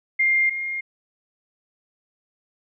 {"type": "tone pair in turn", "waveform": "sine", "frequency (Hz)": [2111, 2127], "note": ["C7", "C7"], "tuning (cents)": [15, 28], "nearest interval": "unison", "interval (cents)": 13, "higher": "second", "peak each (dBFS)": [-16, -25], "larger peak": "first", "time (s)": [[0.19, 0.5], [0.5, 0.81]], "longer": "neither", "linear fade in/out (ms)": 10, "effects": []}